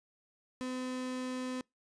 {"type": "tone", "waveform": "35% pulse", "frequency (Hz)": 254.8, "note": "C4", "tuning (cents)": -46, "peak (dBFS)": -34, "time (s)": [0.61, 1.61], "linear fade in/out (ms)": 0, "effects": ["noise-tail reverb RT60 0.2 s tail -26 dB re dry", "resampled to 22050 Hz"]}